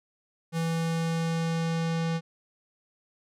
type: tone with low-pass filter sweep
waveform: square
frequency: 164.81 Hz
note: E3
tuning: in tune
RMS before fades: -28 dBFS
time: 0.52-2.21 s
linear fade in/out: 50 ms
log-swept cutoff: 11000 to 5400 Hz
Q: 0.86
effects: none